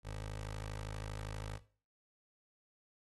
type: tone with notch filter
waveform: 15% pulse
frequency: 52.5 Hz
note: G#1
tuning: 19 cents sharp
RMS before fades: -43 dBFS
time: 0.03-1.6 s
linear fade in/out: 50 ms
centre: 200 Hz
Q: 1.4
effects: noise-tail reverb RT60 0.4 s tail -17 dB re dry + AAC 32 kbps